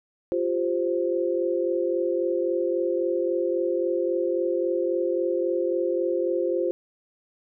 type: chord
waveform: sine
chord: F suspended second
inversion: none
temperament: just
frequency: 349.2 / 392.9 / 523.8 Hz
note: F4 / G4 / C5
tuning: 0 / +4 / +2 cents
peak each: -25 / -29 / -26 dBFS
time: 0.32-6.71 s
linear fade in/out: 0 ms
effects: none